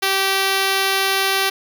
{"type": "tone", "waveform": "5% pulse", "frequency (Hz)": 387.7, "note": "G4", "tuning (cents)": -19, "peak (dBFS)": -5, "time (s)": [0.02, 1.5], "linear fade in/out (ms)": 10, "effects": []}